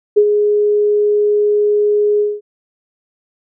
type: tone with ADSR envelope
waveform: sine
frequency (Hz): 416.3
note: G#4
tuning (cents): +4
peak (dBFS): -4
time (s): 0.16-2.41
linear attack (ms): 16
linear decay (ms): 66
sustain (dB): -6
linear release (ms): 210
effects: none